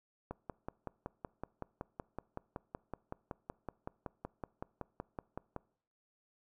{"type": "click train", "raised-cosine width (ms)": 1, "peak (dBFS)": -26, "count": 29, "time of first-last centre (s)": [0.31, 5.563], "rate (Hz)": 5.33, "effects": ["noise-tail reverb RT60 0.6 s tail -23 dB re dry"]}